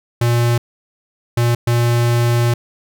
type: tone bursts at uneven times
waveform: square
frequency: 119 Hz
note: A#2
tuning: 36 cents sharp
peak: -13 dBFS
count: 3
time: 0.21-0.58 / 1.37-1.55 / 1.67-2.54 s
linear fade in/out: 5 ms
effects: none